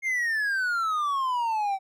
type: exponential sweep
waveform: triangle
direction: down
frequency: 2148 to 761 Hz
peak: -22 dBFS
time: 0.02-1.79 s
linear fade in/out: 50 ms
effects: none